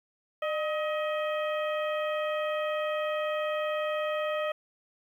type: harmonic tone with a mistuned harmonic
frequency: 632 Hz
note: D#5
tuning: 27 cents sharp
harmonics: 1 / 2 / 3 / 4 / 5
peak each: -29 / -35 / -39 / -41 / -43 dBFS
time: 0.42-4.52 s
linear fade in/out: 5 ms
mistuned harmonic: 1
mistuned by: -69 cents
effects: 10-bit